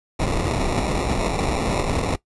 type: noise with sample-and-hold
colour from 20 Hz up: pink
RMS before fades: -22 dBFS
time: 0.19-2.16 s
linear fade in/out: 10 ms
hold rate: 1575 Hz
effects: noise-tail reverb RT60 0.1 s tail -18 dB re dry + resampled to 24000 Hz